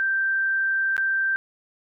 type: tone with dropouts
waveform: sine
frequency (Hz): 1568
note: G6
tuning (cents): 0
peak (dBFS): -20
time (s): 0-1.36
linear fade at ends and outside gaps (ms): 0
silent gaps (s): 0.966-0.979
effects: none